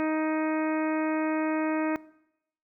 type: harmonic tone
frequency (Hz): 312.7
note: D#4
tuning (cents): +9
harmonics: 1 / 2 / 3 / 4 / 5 / 6 / 7 / 8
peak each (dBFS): -26 / -32 / -36 / -38 / -40 / -42 / -43 / -44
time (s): 0-1.96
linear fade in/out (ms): 0
effects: noise-tail reverb RT60 0.8 s tail -20 dB re dry